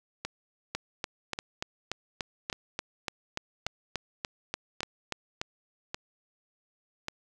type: two click trains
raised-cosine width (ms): 0.2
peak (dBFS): -14 / -16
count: 17 / 7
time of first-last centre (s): 0.75-5.415 / 0.25-7.084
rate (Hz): 3.43 / 0.878
effects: 9-bit